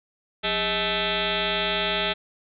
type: tone with frequency modulation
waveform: sine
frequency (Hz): 1989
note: B6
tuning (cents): +12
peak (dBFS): -22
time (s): 0.43-2.14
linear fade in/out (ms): 20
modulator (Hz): 226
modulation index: 7.7
effects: none